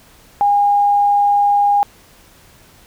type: tone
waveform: sine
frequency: 814 Hz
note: G#5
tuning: 35 cents flat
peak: -10 dBFS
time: 0.41-1.83 s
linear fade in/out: 0 ms
effects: pink hiss -47 dBFS RMS until 2.86 s